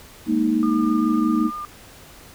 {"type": "chord", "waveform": "sine", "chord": "Ab suspended second", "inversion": "none", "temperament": "just", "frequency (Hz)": [207.7, 233.6, 311.5], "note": ["Ab3", "Bb3", "Eb4"], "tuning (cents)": [0, 4, 2], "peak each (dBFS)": [-25, -20, -20], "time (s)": [0.26, 1.51], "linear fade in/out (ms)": 50}
{"type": "tone with vibrato", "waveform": "sine", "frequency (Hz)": 1207, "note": "D6", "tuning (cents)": 47, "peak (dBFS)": -28, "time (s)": [0.63, 1.65], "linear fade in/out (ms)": 0, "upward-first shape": "triangle", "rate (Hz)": 7.8, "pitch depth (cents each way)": 16}
{"effects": ["pink hiss -45 dBFS RMS until 2.34 s"]}